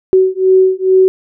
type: beating tone pair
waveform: sine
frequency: 375 / 377.3 Hz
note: F#4 / F#4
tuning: +23 / +34 cents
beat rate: 2.3 Hz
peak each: -10 / -10 dBFS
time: 0.13-1.08 s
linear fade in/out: 0 ms
effects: none